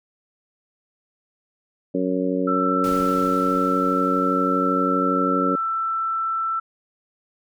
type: harmonic tone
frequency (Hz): 92.5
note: F#2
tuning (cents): 0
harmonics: 2 / 3 / 4 / 5 / 6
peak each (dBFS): -27 / -23 / -29 / -27 / -28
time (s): 1.94-5.56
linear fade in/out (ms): 10
type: tone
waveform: sine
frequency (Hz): 1332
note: E6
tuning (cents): +18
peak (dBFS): -21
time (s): 2.47-6.6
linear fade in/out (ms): 10
type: noise with exponential decay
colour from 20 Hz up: pink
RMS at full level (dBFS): -35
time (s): 2.84-6.2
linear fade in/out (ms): 0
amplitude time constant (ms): 730
effects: none